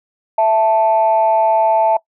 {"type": "tone pair together", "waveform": "sine", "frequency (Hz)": [661.2, 880], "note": ["E5", "A5"], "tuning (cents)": [5, 0], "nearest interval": "perfect fourth", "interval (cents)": 495, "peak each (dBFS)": -12, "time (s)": [0.38, 1.97], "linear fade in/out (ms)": 5, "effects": ["noise-tail reverb RT60 0.1 s tail -21 dB re dry", "tanh soft clip ceiling -4 dBFS"]}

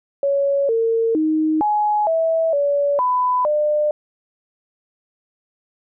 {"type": "tone with pitch steps", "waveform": "sine", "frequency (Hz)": [559, 454.9, 312.4, 840, 652, 571, 999, 600], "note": ["C#5", "A#4", "D#4", "G#5", "E5", "D5", "B5", "D5"], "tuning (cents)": [14, -42, 7, 19, -19, -49, 20, 37], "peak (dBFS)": -15, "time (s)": [0.23, 3.91], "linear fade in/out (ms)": 2, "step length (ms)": 460, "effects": []}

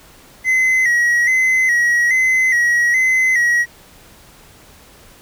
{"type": "tone with vibrato", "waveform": "triangle", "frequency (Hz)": 1975.5, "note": "B6", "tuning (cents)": 0, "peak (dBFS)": -10, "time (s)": [0.44, 3.66], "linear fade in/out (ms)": 50, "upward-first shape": "square", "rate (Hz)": 1.2, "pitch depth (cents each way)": 60, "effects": ["pink hiss -45 dBFS RMS until 5.21 s"]}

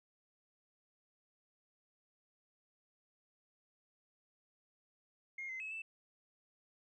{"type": "tone with pitch steps", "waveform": "sine", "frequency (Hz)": [2136, 2062, 2578, 2647], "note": ["C7", "C7", "E7", "E7"], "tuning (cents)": [35, -26, -39, 7], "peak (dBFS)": -40, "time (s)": [5.38, 5.82], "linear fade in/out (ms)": 5, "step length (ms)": 110, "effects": ["tanh soft clip ceiling -37 dBFS"]}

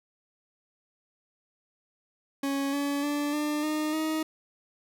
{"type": "tone with pitch steps", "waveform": "40% pulse", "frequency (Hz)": [276.7, 283.8, 291.1, 298.6, 306.3, 314.2], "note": ["C#4", "C#4", "D4", "D4", "D#4", "D#4"], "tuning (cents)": [-3, 41, -15, 29, -27, 17], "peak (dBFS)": -26, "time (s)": [2.43, 4.23], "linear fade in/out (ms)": 5, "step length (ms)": 300, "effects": []}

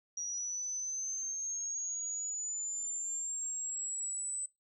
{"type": "linear sweep", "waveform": "sine", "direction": "up", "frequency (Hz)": [5750, 8040], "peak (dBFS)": -35, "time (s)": [0.17, 4.46], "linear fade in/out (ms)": 5, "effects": ["noise-tail reverb RT60 0.2 s tail -25 dB re dry"]}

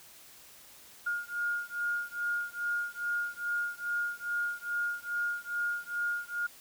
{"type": "beating tone pair", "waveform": "sine", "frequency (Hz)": [1421, 1423.4], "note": ["F6", "F6"], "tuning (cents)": [30, 33], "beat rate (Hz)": 2.4, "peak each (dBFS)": [-34, -34], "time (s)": [1.06, 6.47], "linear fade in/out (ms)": 10, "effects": ["white hiss -54 dBFS RMS until 6.6 s"]}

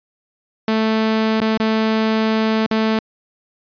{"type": "tone with dropouts", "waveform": "sawtooth", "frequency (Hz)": 220, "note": "A3", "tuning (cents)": 0, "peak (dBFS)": -11, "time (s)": [0.68, 2.99], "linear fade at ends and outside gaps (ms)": 2, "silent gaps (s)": [[1.404, 1.414], [1.574, 1.6], [2.664, 2.711]], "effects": ["resampled to 11025 Hz"]}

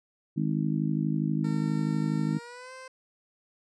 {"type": "harmonic tone", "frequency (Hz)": 52.3, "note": "G#1", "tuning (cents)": 13, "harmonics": [3, 4, 5, 6], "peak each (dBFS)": [-28, -30, -32, -34], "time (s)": [0.36, 2.39], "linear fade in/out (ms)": 20}
{"type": "tone with pitch glide", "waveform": "15% pulse", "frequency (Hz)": [454.4, 519], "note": ["A#4", "C5"], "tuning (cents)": [-44, -14], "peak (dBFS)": -36, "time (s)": [1.44, 2.88], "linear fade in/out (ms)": 5, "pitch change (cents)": 230, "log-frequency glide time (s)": [2.29, 2.73]}
{"effects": ["resampled to 22050 Hz"]}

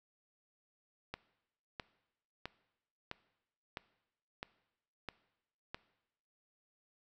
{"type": "click train", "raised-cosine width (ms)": 0.3, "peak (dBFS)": -24, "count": 8, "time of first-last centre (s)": [1.14, 5.745], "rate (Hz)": 1.52, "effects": ["noise-tail reverb RT60 0.9 s tail -19 dB re dry"]}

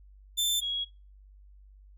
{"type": "tone pair in turn", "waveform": ["sawtooth", "sine"], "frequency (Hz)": [3547, 3318], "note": ["A7", "G#7"], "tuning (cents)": [13, -2], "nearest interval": "minor second", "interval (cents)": 115, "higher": "first", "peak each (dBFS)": [-22, -29], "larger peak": "first", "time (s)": [[0.37, 0.61], [0.61, 0.85]], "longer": "neither", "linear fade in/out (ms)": 20, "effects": ["noise-tail reverb RT60 0.3 s tail -21 dB re dry", "added 49 Hz sine -51 dBFS peak until 1.97 s"]}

